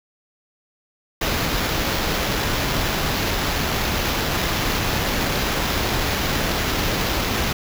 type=noise with sample-and-hold; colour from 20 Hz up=pink; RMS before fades=-22 dBFS; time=1.21-7.53 s; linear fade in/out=5 ms; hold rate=8820 Hz; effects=none